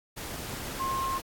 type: tone in noise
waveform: sine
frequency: 1065 Hz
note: C6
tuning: 30 cents sharp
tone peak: -28 dBFS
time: 0.79-1.19 s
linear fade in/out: 20 ms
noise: pink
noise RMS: -38 dBFS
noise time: 0.16-1.22 s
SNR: +7 dB
effects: AAC 64 kbps